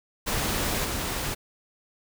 pink noise with level steps, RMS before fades -27 / -30 dBFS, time 0.26-1.35 s, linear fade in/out 20 ms, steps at 0.84 s, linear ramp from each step 10 ms, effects none

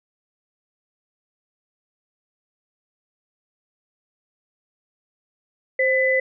sine tone pair together, 523.8 / 2003 Hz, C5 / B6, +2 / +24 cents, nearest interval octave + major seventh, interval 2322 cents, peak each -19 dBFS, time 5.79-6.2 s, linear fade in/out 5 ms, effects none

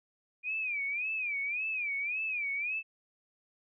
sine tone with vibrato, 2414 Hz, D7, 47 cents sharp, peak -31 dBFS, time 0.43-2.83 s, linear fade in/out 50 ms, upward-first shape sine, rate 1.8 Hz, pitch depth 150 cents each way, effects none

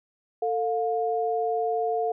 sine tone pair together, 446.9 / 709.4 Hz, A4 / F5, +27 / +27 cents, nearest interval minor sixth, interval 800 cents, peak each -26 dBFS, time 0.42-2.12 s, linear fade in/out 5 ms, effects none

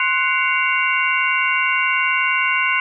sine tone cluster, 1053 / 1482 / 2089 / 2248 / 2767 Hz, C6 / F#6 / C7 / C#7 / F7, +11 / +2 / -3 / +24 / -17 cents, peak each -22 dBFS, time 0-2.8 s, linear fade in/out 2 ms, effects none

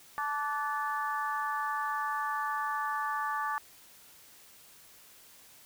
harmonic tone with a mistuned harmonic, 290.4 Hz, D4, 19 cents flat, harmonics 3 / 4 / 5 / 6, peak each -35 / -33 / -41 / -38 dBFS, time 0.18-3.58 s, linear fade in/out 0 ms, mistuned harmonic 5, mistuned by +45 cents, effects white hiss -56 dBFS RMS until 5.65 s

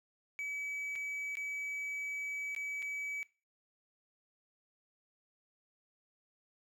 triangle tone with dropouts, 2285 Hz, D7, 48 cents flat, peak -35 dBFS, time 0.39-3.23 s, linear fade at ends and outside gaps 0 ms, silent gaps 0.955-0.959 / 1.354-1.37 / 2.549-2.563 / 2.822-2.826 s, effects noise-tail reverb RT60 0.3 s tail -20 dB re dry

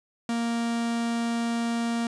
45% pulse tone, 233.1 Hz, A#3, in tune, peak -25 dBFS, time 0.29-2.07 s, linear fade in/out 2 ms, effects resampled to 22050 Hz + 11-bit

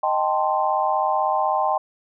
sine chord, A half-diminished seventh, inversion second, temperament equal, 622.3 / 784 / 880 / 1046.5 Hz, Eb5 / G5 / A5 / C6, 0 / 0 / 0 / 0 cents, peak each -25 / -22 / -25 / -24 dBFS, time 0.03-1.78 s, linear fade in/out 5 ms, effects none

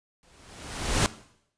pink noise with exponential growth, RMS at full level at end -21 dBFS, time 0.23-1.06 s, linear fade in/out 0 ms, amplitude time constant 180 ms, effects noise-tail reverb RT60 0.7 s tail -17 dB re dry + resampled to 22050 Hz

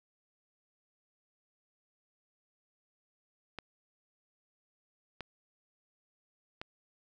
clicks, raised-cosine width 0.3 ms, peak -24 dBFS, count 3, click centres 3.587 / 5.207 / 6.615 s, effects none

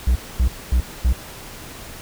triangle tone bursts, 61.74 Hz, B1, in tune, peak -11 dBFS, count 4, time 0.07-1.13 s, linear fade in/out 5 ms, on 85 ms, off 240 ms, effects pink hiss -37 dBFS RMS until 2.01 s

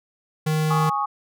square tone, 155.56 Hz, D#3, in tune, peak -20 dBFS, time 0.46-0.9 s, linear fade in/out 10 ms
sine chord, Ab suspended fourth, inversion none, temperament just, 830.6 / 1107.5 / 1245.9 Hz, Ab5 / Db6 / Eb6, 0 / -2 / +2 cents, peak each -25 / -24 / -28 dBFS, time 0.7-1.06 s, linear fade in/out 10 ms
effects none

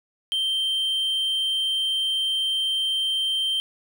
triangle tone, 3136 Hz, G7, in tune, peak -20 dBFS, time 0.32-3.6 s, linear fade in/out 0 ms, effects none

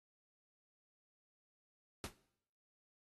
pink noise with exponential decay, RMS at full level -39 dBFS, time 2.04-2.15 s, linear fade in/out 1 ms, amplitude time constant 23 ms, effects noise-tail reverb RT60 0.7 s tail -19 dB re dry + AAC 32 kbps

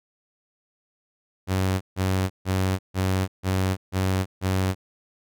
sawtooth tone bursts, 94.3 Hz, F#2, 33 cents sharp, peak -17 dBFS, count 7, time 1.47-4.75 s, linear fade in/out 50 ms, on 340 ms, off 150 ms, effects none

